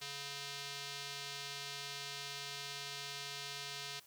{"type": "tone with band-pass filter", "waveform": "square", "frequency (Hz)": 141.2, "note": "C#3", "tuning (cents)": 32, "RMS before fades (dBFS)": -45, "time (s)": [0.01, 4], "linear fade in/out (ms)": 10, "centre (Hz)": 4200, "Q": 1.4, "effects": ["white hiss -63 dBFS RMS until 4.06 s"]}